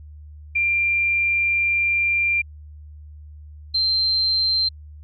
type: tone pair in turn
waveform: sine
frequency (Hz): 2380 / 4136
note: D7 / C8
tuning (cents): +22 / -21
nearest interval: minor seventh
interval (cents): 957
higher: second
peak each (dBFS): -17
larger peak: neither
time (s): 0.55-2.42 / 3.74-4.69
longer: first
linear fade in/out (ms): 10
effects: added 75 Hz sine -38 dBFS peak until 5.03 s